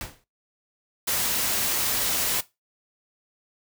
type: noise with exponential decay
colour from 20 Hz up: pink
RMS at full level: -30 dBFS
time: 0.01-0.24 s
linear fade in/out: 1 ms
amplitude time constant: 48 ms
type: noise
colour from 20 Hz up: white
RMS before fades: -25 dBFS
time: 1.07-2.41 s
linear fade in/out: 10 ms
effects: noise-tail reverb RT60 0.2 s tail -17 dB re dry